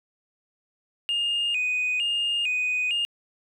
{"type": "tone with vibrato", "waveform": "sine", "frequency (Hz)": 2655, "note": "E7", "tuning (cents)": 12, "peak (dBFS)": -21, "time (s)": [1.09, 3.05], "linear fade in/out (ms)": 0, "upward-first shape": "square", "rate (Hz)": 1.1, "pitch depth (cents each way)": 110, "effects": ["tanh soft clip ceiling -20 dBFS", "10-bit"]}